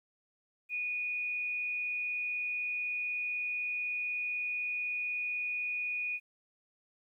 sine tone with frequency modulation, 2461 Hz, D#7, 20 cents flat, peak -32 dBFS, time 0.69-6.2 s, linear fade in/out 50 ms, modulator 133 Hz, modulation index 0.28, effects 12-bit

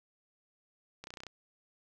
clicks, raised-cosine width 0.2 ms, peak -27 dBFS, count 8, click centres 1.04 / 1.071 / 1.105 / 1.139 / 1.172 / 1.204 / 1.235 / 1.267 s, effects none

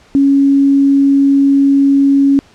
sine tone with quantisation, 277.2 Hz, C#4, in tune, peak -6 dBFS, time 0.15-2.39 s, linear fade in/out 0 ms, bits 6, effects pink hiss -46 dBFS RMS until 2.54 s + low-pass 6000 Hz 12 dB/octave

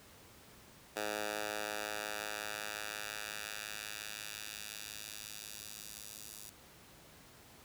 10% pulse tone with high-pass filter sweep, 105.6 Hz, G#2, 29 cents sharp, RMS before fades -43 dBFS, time 0.96-6.5 s, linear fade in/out 5 ms, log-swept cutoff 540 to 6700 Hz, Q 0.72, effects pink hiss -58 dBFS RMS until 7.64 s + high-pass 60 Hz 12 dB/octave

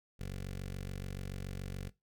15% pulse tone with notch filter, 47 Hz, F#1, 28 cents sharp, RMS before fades -41 dBFS, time 0.19-1.9 s, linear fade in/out 20 ms, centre 930 Hz, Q 1.1, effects noise-tail reverb RT60 0.2 s tail -19 dB re dry

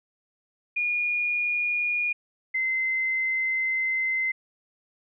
sine tone pair in turn, 2437 / 2065 Hz, D#7 / C7, -37 / -23 cents, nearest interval minor third, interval 286 cents, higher first, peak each -23 dBFS, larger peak neither, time 0.76-2.13 / 2.54-4.32 s, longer second, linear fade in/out 10 ms, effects none

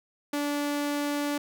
sawtooth tone, 290 Hz, D4, 22 cents flat, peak -23 dBFS, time 0.33-1.38 s, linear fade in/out 5 ms, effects none

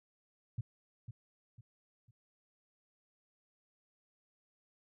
sine tone with echo, 116.54 Hz, A#2, in tune, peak -33 dBFS, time 0.58-0.61 s, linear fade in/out 5 ms, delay 500 ms, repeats 3, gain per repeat -9 dB, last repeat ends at 2.11 s, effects none

